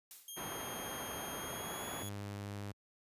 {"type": "noise with exponential decay", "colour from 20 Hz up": "blue", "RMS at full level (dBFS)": -47, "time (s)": [0.11, 0.53], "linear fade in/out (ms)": 0, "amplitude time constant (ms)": 90}
{"type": "tone with pitch glide", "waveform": "5% pulse", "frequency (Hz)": [3220, 3361], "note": ["G7", "G#7"], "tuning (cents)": [46, 20], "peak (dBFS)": -37, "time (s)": [0.28, 2.09], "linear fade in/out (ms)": 2, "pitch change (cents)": 74, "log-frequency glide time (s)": [1.39, 1.85]}
{"type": "low-pass noise", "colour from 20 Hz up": "white", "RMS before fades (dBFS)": -44, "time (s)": [0.36, 2.04], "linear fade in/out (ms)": 20, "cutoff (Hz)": 1300, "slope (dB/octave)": 12}
{"type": "tone", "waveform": "sawtooth", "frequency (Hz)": 101.4, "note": "G#2", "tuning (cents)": -41, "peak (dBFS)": -37, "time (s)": [2.02, 2.72], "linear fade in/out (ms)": 10}
{"effects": ["high-pass 60 Hz 12 dB/octave", "resampled to 32000 Hz"]}